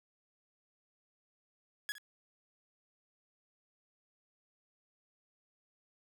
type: tone with echo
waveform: sawtooth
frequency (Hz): 1677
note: G#6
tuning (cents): +16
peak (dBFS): -32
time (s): 1.89-1.92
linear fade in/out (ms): 0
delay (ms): 62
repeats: 1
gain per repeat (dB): -14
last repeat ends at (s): 1.982
effects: none